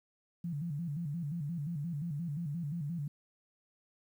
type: tone with vibrato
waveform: sine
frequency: 157.1 Hz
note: D#3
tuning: 17 cents sharp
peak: -34 dBFS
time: 0.44-3.08 s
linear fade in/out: 5 ms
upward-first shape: square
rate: 5.7 Hz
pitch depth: 150 cents each way
effects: 11-bit